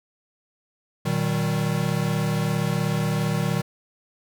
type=tone cluster; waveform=square; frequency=120.2 / 155.9 / 192.8 Hz; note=B2 / D#3 / G3; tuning=-46 / +4 / -28 cents; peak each=-28 / -25 / -28 dBFS; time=1.05-3.62 s; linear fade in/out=10 ms; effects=none